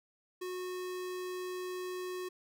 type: tone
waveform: square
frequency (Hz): 365.2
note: F#4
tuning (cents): -23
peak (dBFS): -38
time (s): 0.41-2.29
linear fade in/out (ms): 10
effects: none